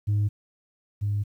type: tone pair in turn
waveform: sine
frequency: 103.6 / 102.65 Hz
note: G#2 / G#2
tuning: -4 / -20 cents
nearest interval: unison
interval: 16 cents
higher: first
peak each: -18 / -22 dBFS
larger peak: first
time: 0.07-0.29 / 1.01-1.24 s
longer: second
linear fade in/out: 20 ms
effects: tanh soft clip ceiling -19 dBFS + 10-bit